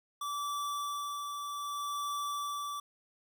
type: tone with tremolo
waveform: square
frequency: 1159 Hz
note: D6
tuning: 23 cents flat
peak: -34 dBFS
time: 0.21-2.8 s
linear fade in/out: 5 ms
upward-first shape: sine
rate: 0.64 Hz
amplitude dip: 35%
effects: none